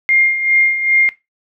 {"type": "tone with tremolo", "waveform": "sine", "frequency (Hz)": 2119, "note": "C7", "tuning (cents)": 21, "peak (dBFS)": -8, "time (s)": [0.09, 1.09], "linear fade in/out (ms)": 0, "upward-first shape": "sine", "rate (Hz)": 2.5, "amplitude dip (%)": 65, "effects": ["noise-tail reverb RT60 0.2 s tail -17 dB re dry"]}